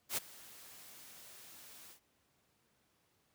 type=noise with ADSR envelope; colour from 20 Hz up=white; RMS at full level=-34 dBFS; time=0.09-2 s; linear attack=83 ms; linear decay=17 ms; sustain=-21 dB; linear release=99 ms; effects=pink hiss -75 dBFS RMS until 3.34 s + high-pass 80 Hz 12 dB/octave

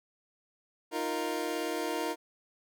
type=chord; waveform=25% pulse; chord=Eb suspended second; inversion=none; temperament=equal; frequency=311.1 / 349.2 / 466.2 Hz; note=Eb4 / F4 / Bb4; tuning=0 / 0 / 0 cents; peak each=-32 dBFS; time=0.91-2.16 s; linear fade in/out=50 ms; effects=none

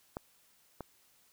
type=clicks; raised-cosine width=1 ms; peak=-23 / -26 dBFS; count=2; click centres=0.169 / 0.807 s; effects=white hiss -67 dBFS RMS until 1.32 s

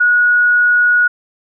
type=tone; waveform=sine; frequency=1456 Hz; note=F#6; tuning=28 cents flat; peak=-8 dBFS; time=0-1.08 s; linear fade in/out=10 ms; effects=none

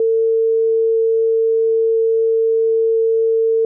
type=tone; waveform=sine; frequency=450.5 Hz; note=A4; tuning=41 cents sharp; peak=-12 dBFS; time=0-3.65 s; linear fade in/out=2 ms; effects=none

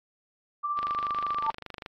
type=tone with tremolo; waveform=sine; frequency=1175 Hz; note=D6; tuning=1 cent sharp; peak=-25 dBFS; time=0.63-1.51 s; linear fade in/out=20 ms; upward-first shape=sine; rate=15 Hz; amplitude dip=45%
type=click train; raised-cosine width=0.3 ms; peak=-22 dBFS; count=28; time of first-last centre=0.79-1.861 s; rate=25.2 Hz
type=tone with exponential growth; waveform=sine; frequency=892 Hz; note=A5; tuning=23 cents sharp; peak=-20 dBFS; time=1.38-1.5 s; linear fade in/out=1 ms; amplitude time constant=26 ms
effects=AAC 32 kbps

